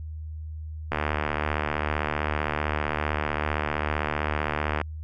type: click train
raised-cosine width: 0.5 ms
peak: -10 dBFS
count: 295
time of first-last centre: 0.92-4.814 s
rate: 75.5 Hz
effects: added 78 Hz sine -33 dBFS peak until 5.03 s